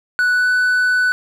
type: tone with pitch glide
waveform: triangle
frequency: 1480 to 1492.9 Hz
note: F#6 to F#6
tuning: 0 to +15 cents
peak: -11 dBFS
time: 0.19-1.12 s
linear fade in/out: 0 ms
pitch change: +15 cents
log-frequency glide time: 0.32-0.49 s
effects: none